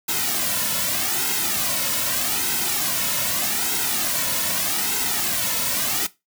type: noise with flanger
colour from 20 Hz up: white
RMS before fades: -23 dBFS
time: 0.08-6.07 s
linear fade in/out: 10 ms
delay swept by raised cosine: 1.7 to 2.56 ms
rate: 0.82 Hz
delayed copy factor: -0.7
effects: noise-tail reverb RT60 0.2 s tail -17 dB re dry